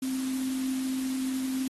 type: tone in noise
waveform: sine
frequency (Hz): 261.6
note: C4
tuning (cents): 0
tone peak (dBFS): -28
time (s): 0.02-1.68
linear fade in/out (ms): 5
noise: white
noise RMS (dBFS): -41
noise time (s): 0.02-1.68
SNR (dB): +10
effects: AAC 32 kbps